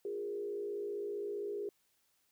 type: tone with frequency modulation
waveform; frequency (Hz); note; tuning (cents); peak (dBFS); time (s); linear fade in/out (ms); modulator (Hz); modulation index
sine; 409.5; G#4; -24; -36; 0.05-1.69; 2; 55.4; 0.74
effects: white hiss -75 dBFS RMS until 2.31 s